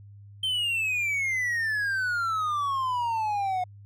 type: exponential sweep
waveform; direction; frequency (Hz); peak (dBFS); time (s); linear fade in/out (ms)
triangle; down; 3136 to 721; -23; 0.43-3.64; 5
effects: added 101 Hz sine -45 dBFS peak until 3.85 s